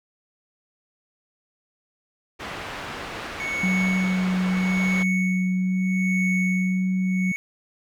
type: low-pass noise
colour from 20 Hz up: white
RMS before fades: -34 dBFS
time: 2.39-5.04 s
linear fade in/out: 20 ms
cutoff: 2000 Hz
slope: 12 dB/octave
type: tone with tremolo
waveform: triangle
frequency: 2217 Hz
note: C#7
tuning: in tune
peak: -22 dBFS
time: 3.4-7.36 s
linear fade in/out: 0 ms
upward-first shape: sine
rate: 0.78 Hz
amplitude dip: 85%
type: tone with vibrato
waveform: sine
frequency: 185.6 Hz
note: F#3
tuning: 6 cents sharp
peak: -20 dBFS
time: 3.63-7.32 s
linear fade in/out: 5 ms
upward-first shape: sine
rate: 0.98 Hz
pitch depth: 10 cents each way
effects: none